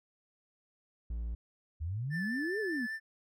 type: tone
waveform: triangle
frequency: 57.3 Hz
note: A#1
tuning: 29 cents flat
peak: -32 dBFS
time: 1.1-1.35 s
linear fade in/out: 5 ms
type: exponential two-way sweep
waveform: sine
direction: up then down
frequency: 73.42 to 447.5 to 217.3 Hz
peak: -33 dBFS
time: 1.8-2.87 s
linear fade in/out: 20 ms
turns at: 2.6 s
type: tone with vibrato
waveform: triangle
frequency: 1760 Hz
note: A6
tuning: in tune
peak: -34 dBFS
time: 2.1-3 s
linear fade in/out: 50 ms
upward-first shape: triangle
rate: 5 Hz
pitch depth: 28 cents each way
effects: none